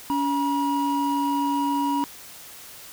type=tone pair together; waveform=triangle; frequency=282.6 / 959.4 Hz; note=C#4 / A#5; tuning=+34 / +50 cents; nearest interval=octave + major sixth; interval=2116 cents; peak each=-22 dBFS; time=0.1-2.04 s; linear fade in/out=0 ms; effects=white hiss -43 dBFS RMS until 2.92 s